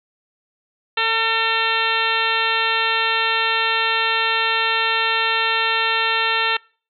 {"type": "harmonic tone", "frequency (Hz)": 450, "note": "A4", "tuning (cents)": 39, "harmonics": [1, 2, 3, 4, 5, 6, 7, 8, 9], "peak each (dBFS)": [-29, -25, -24, -24, -28, -23, -27, -27, -30], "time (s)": [0.97, 6.57], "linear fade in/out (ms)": 5, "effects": ["noise-tail reverb RT60 0.4 s tail -24 dB re dry"]}